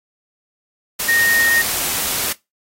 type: tone in noise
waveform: sine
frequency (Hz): 1855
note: A#6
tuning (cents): -9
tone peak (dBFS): -13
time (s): 1.08-1.62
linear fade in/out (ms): 10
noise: white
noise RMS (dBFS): -21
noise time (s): 0.99-2.33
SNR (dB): +5
effects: noise-tail reverb RT60 0.2 s tail -20 dB re dry + AAC 48 kbps